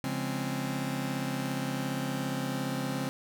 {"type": "chord", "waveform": "sawtooth", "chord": "Db major seventh", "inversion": "none", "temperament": "just", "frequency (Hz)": [138.59, 173.24, 207.9, 259.9], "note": ["Db3", "F3", "Ab3", "C4"], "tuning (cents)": [0, -14, 2, -11], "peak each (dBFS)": [-31, -35, -34, -30], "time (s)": [0.04, 3.09], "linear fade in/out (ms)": 0, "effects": []}